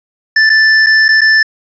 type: tone with dropouts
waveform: square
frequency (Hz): 1760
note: A6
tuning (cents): 0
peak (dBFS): -6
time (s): 0.36-1.43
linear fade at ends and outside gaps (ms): 5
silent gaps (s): 0.495-0.499 / 0.863-0.867 / 1.083-1.088 / 1.209-1.215
effects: resampled to 16000 Hz + 7-bit